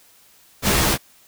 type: noise with comb filter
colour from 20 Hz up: pink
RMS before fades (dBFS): -18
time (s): 0.62-0.98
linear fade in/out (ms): 50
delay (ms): 15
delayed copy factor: +0.75
effects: white hiss -53 dBFS RMS until 1.27 s